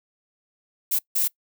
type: noise bursts at uneven times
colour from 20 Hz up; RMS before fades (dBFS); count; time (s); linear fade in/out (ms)
violet; -22; 2; 0.91-0.99 / 1.15-1.28; 10
effects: noise-tail reverb RT60 0.1 s tail -23 dB re dry